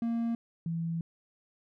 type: tone pair in turn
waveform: triangle / sine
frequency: 231.8 / 166.05 Hz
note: A#3 / E3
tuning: -10 / +13 cents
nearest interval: tritone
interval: 577 cents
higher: first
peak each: -26 / -30 dBFS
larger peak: first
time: 0.02-0.35 / 0.66-1.01 s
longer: second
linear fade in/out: 2 ms
effects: none